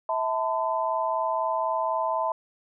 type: tone cluster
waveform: sine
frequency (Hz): 650 / 890 / 1014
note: E5 / A5 / B5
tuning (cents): -24 / +20 / +45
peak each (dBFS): -28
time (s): 0.09-2.32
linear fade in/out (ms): 2
effects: none